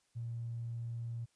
triangle tone with tanh clipping, 116.9 Hz, A#2, 5 cents sharp, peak -37 dBFS, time 0.15-1.26 s, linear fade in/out 20 ms, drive 2 dB, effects white hiss -75 dBFS RMS until 1.35 s + resampled to 22050 Hz

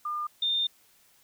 sine tone pair in turn, 1205 / 3621 Hz, D6 / A7, +44 / +49 cents, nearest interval octave + perfect fifth, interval 1905 cents, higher second, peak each -29 / -24 dBFS, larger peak second, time 0.05-0.27 / 0.42-0.67 s, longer second, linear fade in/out 5 ms, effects white hiss -62 dBFS RMS until 1.23 s

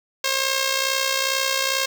5% pulse tone with amplitude modulation, 536 Hz, C5, 42 cents sharp, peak -6 dBFS, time 0.24-1.86 s, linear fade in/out 5 ms, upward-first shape sine, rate 62.3 Hz, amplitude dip 55%, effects none

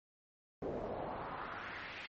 brown noise with band-pass filter sweep, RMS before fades -43 dBFS, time 0.62-2.06 s, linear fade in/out 2 ms, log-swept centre 450 to 2600 Hz, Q 2.1, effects MP3 32 kbps

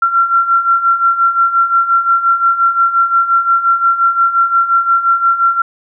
sine beating tone pair, 1362 / 1367.7 Hz, F6 / F6, -44 / -37 cents, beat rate 5.7 Hz, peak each -15 / -10 dBFS, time 0.02-5.62 s, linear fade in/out 5 ms, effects none

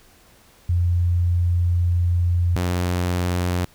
sine / sawtooth tone pair in turn, 87.4 / 89.08 Hz, F2 / F2, +2 / +35 cents, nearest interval unison, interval 33 cents, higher second, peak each -16 dBFS, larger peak neither, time 0.69-2.56 / 2.56-3.65 s, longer first, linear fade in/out 5 ms, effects pink hiss -53 dBFS RMS until 3.74 s

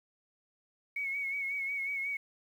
sine tone with vibrato, 2217 Hz, C#7, in tune, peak -32 dBFS, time 0.96-2.17 s, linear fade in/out 5 ms, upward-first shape sine, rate 5.5 Hz, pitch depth 44 cents each way, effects 10-bit

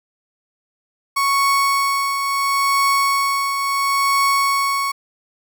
35% pulse tone with tremolo, 1108.7 Hz, C#6, in tune, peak -12 dBFS, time 1.16-4.92 s, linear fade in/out 10 ms, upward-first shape triangle, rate 0.73 Hz, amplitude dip 50%, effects none

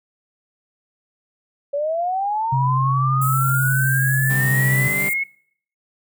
sine linear sweep, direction up, 558 to 2196 Hz, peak -19 dBFS, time 1.73-5.24 s, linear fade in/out 10 ms
sine tone with vibrato, 132.4 Hz, C3, 21 cents sharp, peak -17 dBFS, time 2.52-4.88 s, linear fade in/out 10 ms, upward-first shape square, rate 12 Hz, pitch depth 15 cents each way
white high-pass noise, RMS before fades -28 dBFS, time 3.21-5.14 s, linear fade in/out 10 ms, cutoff 7300 Hz, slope 96 dB/octave
sawtooth chord, C suspended second, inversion none, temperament equal, 130.81 / 146.83 / 196 Hz, C3 / D3 / G3, 0 / 0 / 0 cents, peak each -29 / -27 / -26 dBFS, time 4.29-5.1 s, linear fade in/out 20 ms
effects noise-tail reverb RT60 0.6 s tail -23 dB re dry

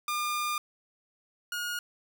sawtooth tone pair in turn, 1206 / 1435.3 Hz, D6 / F6, +46 / +47 cents, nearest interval minor third, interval 301 cents, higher second, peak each -25 / -28 dBFS, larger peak first, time 0.08-0.58 / 1.52-1.79 s, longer first, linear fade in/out 2 ms, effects none

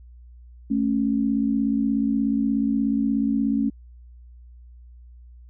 sine tone pair together, 218.3 / 275 Hz, A3 / C#4, -13 / -14 cents, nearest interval major third, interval 399 cents, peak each -22 dBFS, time 0.7-3.7 s, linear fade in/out 10 ms, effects added 60 Hz sine -43 dBFS peak until 5.49 s

